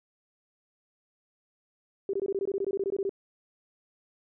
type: tone bursts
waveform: sine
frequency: 392.5 Hz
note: G4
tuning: 2 cents sharp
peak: -26 dBFS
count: 16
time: 2.09-3.094 s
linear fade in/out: 2 ms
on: 44 ms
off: 20 ms
effects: none